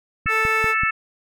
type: click train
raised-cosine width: 5 ms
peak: -17 dBFS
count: 4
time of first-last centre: 0.26-0.835 s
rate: 5.22 Hz
type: harmonic tone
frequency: 440 Hz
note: A4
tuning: in tune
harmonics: 3 / 4 / 5 / 6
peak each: -22 / -23 / -24 / -25 dBFS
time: 0.26-0.91 s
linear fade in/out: 10 ms
type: tone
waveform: 30% pulse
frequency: 442 Hz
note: A4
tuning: 8 cents sharp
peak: -23 dBFS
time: 0.28-0.75 s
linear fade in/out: 50 ms
effects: none